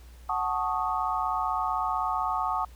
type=chord; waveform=sine; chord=D# half-diminished seventh; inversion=first; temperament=equal; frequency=740 / 880 / 1108.7 / 1244.5 Hz; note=F#5 / A5 / C#6 / D#6; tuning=0 / 0 / 0 / 0 cents; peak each=-31 dBFS; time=0.29-2.65 s; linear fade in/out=5 ms; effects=added 60 Hz sine -46 dBFS peak until 2.75 s + pink hiss -58 dBFS RMS until 2.75 s